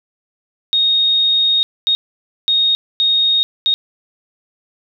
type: tone bursts at uneven times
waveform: sine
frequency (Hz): 3724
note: A#7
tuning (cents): -2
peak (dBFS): -11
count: 5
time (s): 0.73-1.63 / 1.87-1.95 / 2.48-2.75 / 3-3.43 / 3.66-3.74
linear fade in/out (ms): 0
effects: none